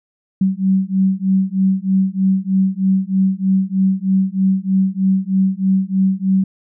sine beating tone pair, 189.3 / 192.5 Hz, F#3 / G3, +40 / -31 cents, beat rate 3.2 Hz, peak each -16 dBFS, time 0.41-6.44 s, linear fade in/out 5 ms, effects none

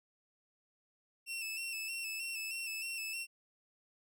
sawtooth tone with vibrato, 2668 Hz, E7, 20 cents sharp, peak -35 dBFS, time 1.26-3.27 s, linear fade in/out 50 ms, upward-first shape square, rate 3.2 Hz, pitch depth 34 cents each way, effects none

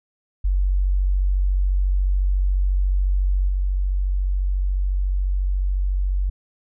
sine tone with level steps, 47.04 Hz, F#1, 29 cents sharp, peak -16 / -18 dBFS, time 0.44-6.3 s, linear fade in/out 10 ms, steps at 3.48 s, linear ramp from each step 10 ms, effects none

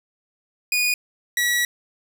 sawtooth tone pair in turn, 2461 / 1932.8 Hz, D#7 / B6, -20 / -38 cents, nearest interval major third, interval 418 cents, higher first, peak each -15 dBFS, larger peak neither, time 0.72-0.94 / 1.37-1.65 s, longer second, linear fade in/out 2 ms, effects none

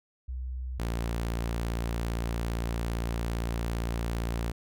sine / sawtooth tone pair in turn, 63.2 / 57.59 Hz, B1 / A#1, +41 / -20 cents, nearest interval major second, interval 161 cents, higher first, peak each -32 / -25 dBFS, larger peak second, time 0.28-0.79 / 0.79-4.52 s, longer second, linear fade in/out 10 ms, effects none

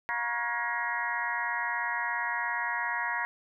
harmonic tone with a mistuned harmonic, 237.1 Hz, A#3, 30 cents sharp, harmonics 3 / 4 / 5 / 6 / 7 / 8 / 9, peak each -41 / -34 / -39 / -40 / -35 / -33 / -41 dBFS, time 0.09-3.25 s, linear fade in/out 0 ms, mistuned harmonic 5, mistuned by -120 cents, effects none

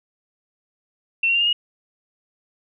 sine tone with pitch steps, 2700 / 2744 / 2789 / 2834 / 2880 Hz, E7 / F7 / F7 / F7 / F#7, +41 / -31 / -3 / +25 / -47 cents, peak -16 dBFS, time 1.23-1.53 s, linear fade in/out 5 ms, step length 60 ms, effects none

